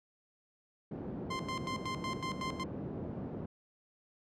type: band-pass noise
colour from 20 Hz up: pink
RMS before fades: -41 dBFS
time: 0.91-3.46 s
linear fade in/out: 5 ms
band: 140 to 400 Hz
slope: 12 dB/octave
type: tone with tremolo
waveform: sawtooth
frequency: 1046.5 Hz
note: C6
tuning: in tune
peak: -32 dBFS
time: 1.3-2.64 s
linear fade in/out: 10 ms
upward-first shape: square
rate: 5.4 Hz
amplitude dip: 80%
effects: low-pass 6000 Hz 12 dB/octave